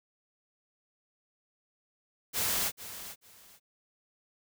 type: noise with echo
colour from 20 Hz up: white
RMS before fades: -30 dBFS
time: 2.33-2.72 s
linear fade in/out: 50 ms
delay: 440 ms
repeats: 2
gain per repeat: -13 dB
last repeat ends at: 3.6 s
effects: none